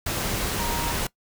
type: tone in noise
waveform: sine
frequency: 939 Hz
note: A#5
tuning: 12 cents sharp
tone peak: -30 dBFS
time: 0.59-0.92 s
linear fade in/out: 5 ms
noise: pink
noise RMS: -27 dBFS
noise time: 0.06-1.07 s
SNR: -6 dB
effects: noise-tail reverb RT60 0.1 s tail -21 dB re dry